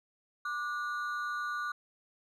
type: ring-modulated tone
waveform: triangle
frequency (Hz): 1318.5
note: E6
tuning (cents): 0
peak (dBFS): -28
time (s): 0.45-1.72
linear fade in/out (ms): 5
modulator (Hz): 136
effects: none